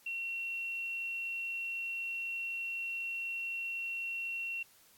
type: tone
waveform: sine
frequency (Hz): 2728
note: F7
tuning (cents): -41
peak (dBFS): -35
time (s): 0.06-4.63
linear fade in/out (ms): 5
effects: white hiss -63 dBFS RMS until 4.97 s + AAC 64 kbps